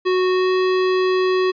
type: tone with pitch glide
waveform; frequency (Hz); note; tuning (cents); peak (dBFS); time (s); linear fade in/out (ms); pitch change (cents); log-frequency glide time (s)
square; 368.9 to 371.3; F#4 to F#4; -5 to +6; -16; 0.05-1.52; 20; +11; 0.31-0.51
effects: resampled to 11025 Hz